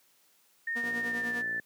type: tone with pitch glide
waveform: sine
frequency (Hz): 1838 to 1759.1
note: A#6 to A6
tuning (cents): -25 to -1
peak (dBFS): -30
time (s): 0.67-1.6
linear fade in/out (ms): 5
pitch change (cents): -76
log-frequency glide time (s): 1.01-1.38
type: tone with tremolo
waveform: sawtooth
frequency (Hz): 238.6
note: A#3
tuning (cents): +41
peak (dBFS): -31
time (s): 0.75-1.43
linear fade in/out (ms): 20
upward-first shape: triangle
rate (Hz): 10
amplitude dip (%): 70
type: click train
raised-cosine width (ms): 2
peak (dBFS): -33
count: 45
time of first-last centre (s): 0.84-1.597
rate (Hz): 58.1
effects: white hiss -66 dBFS RMS until 1.65 s + high-pass 150 Hz 12 dB/octave